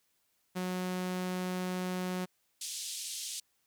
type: tone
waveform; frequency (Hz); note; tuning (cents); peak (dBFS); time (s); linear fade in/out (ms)
sawtooth; 182.8; F#3; -21; -29; 0.55-2.26; 20
type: band-pass noise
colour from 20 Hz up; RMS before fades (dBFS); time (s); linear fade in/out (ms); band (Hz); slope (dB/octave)
white; -40; 2.61-3.4; 5; 3100 to 9400; 24
effects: white hiss -75 dBFS RMS until 3.66 s